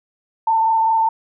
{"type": "tone with frequency modulation", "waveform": "sine", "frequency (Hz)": 895, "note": "A5", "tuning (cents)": 29, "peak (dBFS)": -13, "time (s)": [0.47, 1.09], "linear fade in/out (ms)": 5, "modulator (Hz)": 24.8, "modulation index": 0.74, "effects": []}